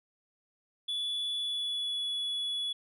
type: tone with pitch glide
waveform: sine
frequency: 3434 to 3400 Hz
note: A7 to G#7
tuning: -43 to +40 cents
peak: -28 dBFS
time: 0.88-2.73 s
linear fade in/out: 10 ms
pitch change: -17 cents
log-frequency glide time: 1.36-2.04 s
effects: tanh soft clip ceiling -30 dBFS